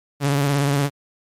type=tone with vibrato; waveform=sawtooth; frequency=141.4 Hz; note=C#3; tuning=35 cents sharp; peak=-13 dBFS; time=0.2-0.9 s; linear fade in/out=50 ms; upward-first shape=triangle; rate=17 Hz; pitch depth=57 cents each way; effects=MP3 64 kbps